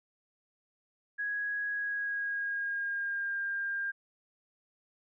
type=tone with pitch glide; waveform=sine; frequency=1661.2 to 1601.8 Hz; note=G#6 to G6; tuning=0 to +37 cents; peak=-31 dBFS; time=1.18-3.92 s; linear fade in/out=20 ms; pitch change=-63 cents; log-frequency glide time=1.69-3.39 s; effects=none